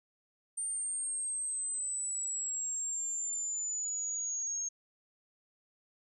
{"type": "exponential sweep", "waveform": "sine", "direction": "down", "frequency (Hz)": [8870, 6480], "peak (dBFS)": -33, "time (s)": [0.57, 4.69], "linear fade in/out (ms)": 10, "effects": []}